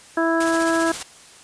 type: harmonic tone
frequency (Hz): 329.6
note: E4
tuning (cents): 0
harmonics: 1 / 2 / 3 / 4 / 5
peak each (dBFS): -20 / -23 / -27 / -27 / -25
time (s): 0.17-0.92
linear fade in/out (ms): 5
type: noise with tremolo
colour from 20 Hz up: white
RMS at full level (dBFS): -28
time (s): 0.4-1.03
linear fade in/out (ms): 5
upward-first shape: sine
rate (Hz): 15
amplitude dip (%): 45
effects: white hiss -46 dBFS RMS until 1.43 s + resampled to 22050 Hz